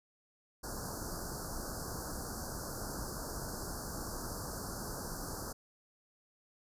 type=band-stop noise; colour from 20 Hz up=pink; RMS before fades=-41 dBFS; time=0.63-5.53 s; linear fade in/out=10 ms; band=1600 to 4500 Hz; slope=96 dB/octave; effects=resampled to 32000 Hz